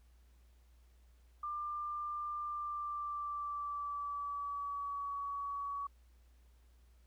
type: tone with pitch glide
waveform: sine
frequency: 1192 to 1129.7 Hz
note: D6 to C#6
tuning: +25 to +32 cents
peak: -37 dBFS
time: 1.43-5.87 s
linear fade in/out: 5 ms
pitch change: -93 cents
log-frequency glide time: 2.41-5.14 s
effects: added 60 Hz sine -61 dBFS peak until 7.06 s + pink hiss -75 dBFS RMS until 7.06 s